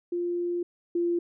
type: tone pair in turn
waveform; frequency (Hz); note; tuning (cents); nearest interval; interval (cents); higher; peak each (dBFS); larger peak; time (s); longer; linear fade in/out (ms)
sine; 349.2 / 345; F4 / F4; 0 / -21; unison; 21; first; -26 / -23; second; 0.12-0.63 / 0.95-1.19; first; 5
effects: none